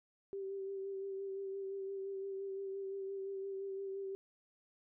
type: tone with vibrato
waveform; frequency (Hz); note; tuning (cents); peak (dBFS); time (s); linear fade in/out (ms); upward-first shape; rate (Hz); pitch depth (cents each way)
sine; 390; G4; -9; -39; 0.33-4.15; 0; sine; 5.8; 23
effects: none